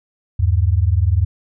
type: tone pair together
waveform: sine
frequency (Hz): 78.64 / 98.8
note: D#2 / G2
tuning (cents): +19 / +14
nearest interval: major third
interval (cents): 395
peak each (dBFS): -15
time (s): 0.39-1.25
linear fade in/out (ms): 10
effects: none